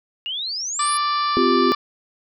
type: exponential sweep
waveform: sine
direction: up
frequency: 2794 to 10700 Hz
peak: -24 dBFS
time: 0.26-0.97 s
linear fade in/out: 0 ms
type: harmonic tone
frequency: 587.3 Hz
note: D5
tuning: in tune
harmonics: 2 / 3 / 4 / 5 / 6 / 7 / 8 / 9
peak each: -19 / -33 / -34 / -38 / -33 / -34 / -31 / -38 dBFS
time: 0.79-1.75 s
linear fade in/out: 5 ms
type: chord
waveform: sine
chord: C suspended fourth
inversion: none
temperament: equal with one note detuned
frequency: 258.2 / 349.2 / 392 Hz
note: C4 / F4 / G4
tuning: -23 / 0 / 0 cents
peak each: -20 dBFS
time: 1.37-1.72 s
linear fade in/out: 0 ms
effects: none